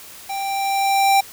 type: tone with level ramp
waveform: square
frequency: 786 Hz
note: G5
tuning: 4 cents sharp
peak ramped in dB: -25 to -12 dBFS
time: 0.29-1.21 s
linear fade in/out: 10 ms
effects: white hiss -40 dBFS RMS until 1.32 s